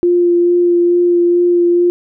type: tone with vibrato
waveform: sine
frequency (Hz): 349.2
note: F4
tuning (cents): 0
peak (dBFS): -8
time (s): 0.03-1.9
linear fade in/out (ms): 0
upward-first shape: sine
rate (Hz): 2.3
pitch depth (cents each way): 12
effects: none